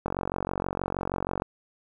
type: click train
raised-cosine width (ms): 1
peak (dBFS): -14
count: 64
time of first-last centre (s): 0.06-1.421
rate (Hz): 46.3
effects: 9-bit